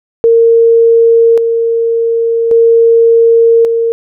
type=tone with tremolo; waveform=sine; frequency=460 Hz; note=A#4; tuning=23 cents flat; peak=-3 dBFS; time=0.24-3.92 s; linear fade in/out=0 ms; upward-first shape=square; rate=0.44 Hz; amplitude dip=45%; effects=none